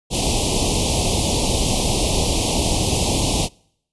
pink band-stop noise, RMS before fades -19 dBFS, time 0.1-3.49 s, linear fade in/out 50 ms, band 920 to 2600 Hz, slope 48 dB/octave, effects noise-tail reverb RT60 0.7 s tail -26 dB re dry + resampled to 24000 Hz

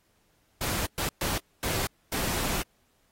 pink noise bursts at uneven times, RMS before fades -30 dBFS, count 5, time 0.61-0.86 / 0.98-1.09 / 1.21-1.38 / 1.63-1.87 / 2.12-2.62 s, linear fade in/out 2 ms, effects pink hiss -69 dBFS RMS until 3.11 s + AAC 48 kbps

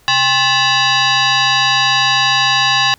sine tone with frequency modulation, 1065 Hz, C6, 30 cents sharp, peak -10 dBFS, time 0.08-2.94 s, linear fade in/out 0 ms, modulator 933 Hz, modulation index 4.1, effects pink hiss -50 dBFS RMS until 2.98 s

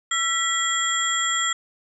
sine tone cluster, 1345 / 1953 / 3298 / 7370 Hz, E6 / B6 / G#7 / A#8, +34 / -20 / -13 / -21 cents, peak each -26 dBFS, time 0.11-1.53 s, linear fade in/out 5 ms, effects none

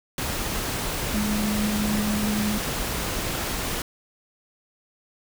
sine tone in noise, 210 Hz, G#3, 19 cents sharp, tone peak -23 dBFS, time 1.14-2.58 s, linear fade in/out 2 ms, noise pink, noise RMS -28 dBFS, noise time 0.18-3.82 s, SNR +2 dB, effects none

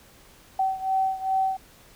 sine beating tone pair, 764 / 766.5 Hz, G5 / G5, -45 / -39 cents, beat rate 2.5 Hz, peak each -24 / -27 dBFS, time 0.59-1.57 s, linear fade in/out 5 ms, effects pink hiss -53 dBFS RMS until 1.95 s

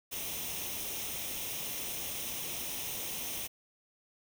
white noise with comb filter, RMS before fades -38 dBFS, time 0.11-3.48 s, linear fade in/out 20 ms, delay 0.33 ms, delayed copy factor +0.6, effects none

